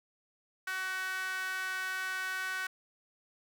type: tone with high-pass filter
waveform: sawtooth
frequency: 375.2 Hz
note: F#4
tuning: 24 cents sharp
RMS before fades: -36 dBFS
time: 0.67-2.67 s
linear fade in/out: 5 ms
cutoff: 1500 Hz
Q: 4.2
effects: none